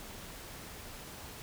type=silence; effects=pink hiss -47 dBFS RMS until 1.42 s